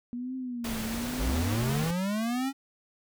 sine tone with vibrato, 239.1 Hz, A#3, 44 cents sharp, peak -32 dBFS, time 0.13-1.84 s, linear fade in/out 0 ms, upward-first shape triangle, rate 1.1 Hz, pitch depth 160 cents each way
pink noise, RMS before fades -36 dBFS, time 0.64-1.91 s, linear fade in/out 5 ms
square linear sweep, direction up, 43.65 to 277.2 Hz, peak -28 dBFS, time 1.17-2.53 s, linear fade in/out 50 ms
effects none

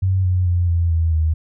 sine tone with pitch steps, 94.4 / 91.13 / 87.98 / 84.93 / 81.99 / 79.15 Hz, F#2 / F#2 / F2 / F2 / E2 / D#2, +35 / -26 / +13 / -48 / -9 / +30 cents, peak -14 dBFS, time 0.02-1.34 s, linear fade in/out 10 ms, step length 220 ms, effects none

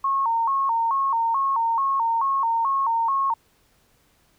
sine tone with vibrato, 1000 Hz, B5, 21 cents sharp, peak -19 dBFS, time 0.04-3.34 s, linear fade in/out 5 ms, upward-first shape square, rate 2.3 Hz, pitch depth 150 cents each way, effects pink hiss -62 dBFS RMS until 4.38 s

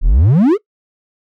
triangle exponential sweep, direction up, 30.87 to 462.3 Hz, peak -5 dBFS, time 0.01-0.58 s, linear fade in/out 50 ms, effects noise-tail reverb RT60 0.1 s tail -21 dB re dry

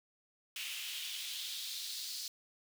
pink noise with high-pass filter sweep, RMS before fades -42 dBFS, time 0.56-2.28 s, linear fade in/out 2 ms, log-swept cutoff 2700 to 4500 Hz, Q 3, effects none

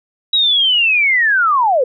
sine linear sweep, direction down, 3872 to 472.3 Hz, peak -10 dBFS, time 0.33-1.84 s, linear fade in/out 5 ms, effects none

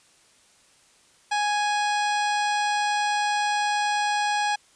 harmonic tone, 830.6 Hz, G#5, in tune, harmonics 1 / 2 / 3 / 4 / 5 / 6 / 7 / 9 / 10, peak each -23 / -29 / -33 / -35 / -37 / -39 / -40 / -42 / -43 dBFS, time 1.31-4.56 s, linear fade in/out 10 ms, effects white hiss -58 dBFS RMS until 4.75 s + resampled to 22050 Hz

